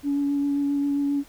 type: tone with vibrato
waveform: sine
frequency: 283.5 Hz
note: C#4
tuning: 39 cents sharp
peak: -20 dBFS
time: 0.03-1.24 s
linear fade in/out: 50 ms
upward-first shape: sine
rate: 7.5 Hz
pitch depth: 12 cents each way
effects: tanh soft clip ceiling -16 dBFS + pink hiss -52 dBFS RMS until 1.28 s